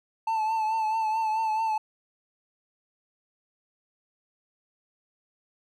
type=tone with vibrato; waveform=triangle; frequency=880 Hz; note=A5; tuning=in tune; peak=-22 dBFS; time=0.27-1.78 s; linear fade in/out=5 ms; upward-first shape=triangle; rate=4.6 Hz; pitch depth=47 cents each way; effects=none